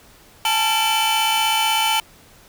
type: tone cluster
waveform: 45% pulse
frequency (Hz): 828 / 884 / 1367 / 2316 / 3030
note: G#5 / A5 / F6 / D7 / F#7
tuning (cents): -5 / +8 / -37 / -25 / +40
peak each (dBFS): -28 / -20 / -29 / -25 / -21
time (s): 0.45-2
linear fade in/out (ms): 2
effects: pink hiss -49 dBFS RMS until 2.48 s